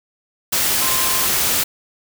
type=tone in noise; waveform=sine; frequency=1046.5 Hz; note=C6; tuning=in tune; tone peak=-27 dBFS; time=0.81-1.26 s; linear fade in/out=10 ms; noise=white; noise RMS=-18 dBFS; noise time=0.52-1.64 s; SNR=-12 dB; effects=none